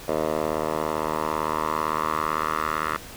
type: tone with band-pass filter sweep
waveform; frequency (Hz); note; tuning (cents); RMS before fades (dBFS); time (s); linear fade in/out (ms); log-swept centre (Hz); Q
10% pulse; 77.8; D#2; 0; -26; 0.08-2.97; 5; 650 to 1400; 3
effects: pink hiss -41 dBFS RMS until 3.16 s